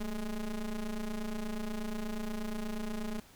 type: ring-modulated tone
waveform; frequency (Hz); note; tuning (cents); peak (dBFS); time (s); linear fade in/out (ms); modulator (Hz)
square; 103.83; G#2; 0; -32; 0-3.2; 5; 118
effects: pink hiss -58 dBFS RMS until 3.35 s